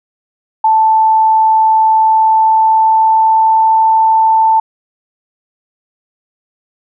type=tone with pitch glide; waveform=sine; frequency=880 to 886.6 Hz; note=A5 to A5; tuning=0 to +13 cents; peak=-6 dBFS; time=0.64-4.6 s; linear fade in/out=5 ms; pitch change=+13 cents; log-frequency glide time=1.96-3.83 s; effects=none